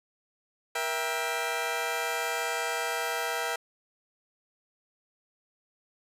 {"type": "chord", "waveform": "15% pulse", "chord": "E diminished", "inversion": "second", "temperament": "just", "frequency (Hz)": [474.7, 659.3, 791.1], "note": ["Bb4", "E5", "G5"], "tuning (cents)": [31, 0, 16], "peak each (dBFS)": -27, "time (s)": [0.75, 3.56], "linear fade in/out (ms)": 5, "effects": ["resampled to 32000 Hz"]}